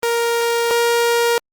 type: tone pair in turn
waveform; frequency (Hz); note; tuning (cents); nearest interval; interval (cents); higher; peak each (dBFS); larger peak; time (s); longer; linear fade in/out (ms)
sawtooth; 468 / 470.5; A#4 / A#4; +7 / +16; unison; 9; second; -12 / -10; second; 0.03-0.71 / 0.71-1.38; first; 0
effects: Opus 32 kbps